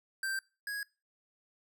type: tone pair in turn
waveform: square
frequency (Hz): 1568 / 1657.3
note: G6 / G#6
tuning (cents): 0 / -4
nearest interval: minor second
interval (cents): 96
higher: second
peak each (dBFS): -33 / -36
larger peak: first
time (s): 0.23-0.39 / 0.67-0.83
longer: neither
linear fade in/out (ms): 2
effects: noise-tail reverb RT60 0.3 s tail -23 dB re dry